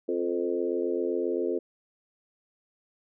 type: harmonic tone with a mistuned harmonic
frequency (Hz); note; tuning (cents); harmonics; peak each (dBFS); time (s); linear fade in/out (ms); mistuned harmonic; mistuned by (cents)
87.6; F2; +6; 3 / 4 / 5 / 6 / 7; -35 / -29 / -30 / -34 / -41; 0.08-1.59; 10; 6; -31
effects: none